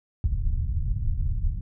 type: low-pass noise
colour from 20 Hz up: pink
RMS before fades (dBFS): -25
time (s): 0.24-1.61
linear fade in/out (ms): 2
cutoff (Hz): 110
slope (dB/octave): 24
effects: none